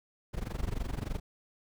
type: noise with amplitude modulation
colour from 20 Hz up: brown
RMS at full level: -31 dBFS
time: 0.33-1.2 s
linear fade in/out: 20 ms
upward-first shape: sine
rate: 23.3 Hz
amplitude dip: 90%
effects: none